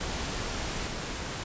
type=noise with level steps; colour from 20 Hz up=pink; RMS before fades=-33 / -35 dBFS; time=0-1.44 s; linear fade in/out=10 ms; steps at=0.87 s; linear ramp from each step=2 ms; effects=resampled to 16000 Hz